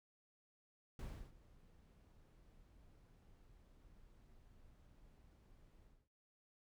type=noise with ADSR envelope; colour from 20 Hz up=brown; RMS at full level=-45 dBFS; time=0.99-6.09 s; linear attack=3 ms; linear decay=320 ms; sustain=-20 dB; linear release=250 ms; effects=none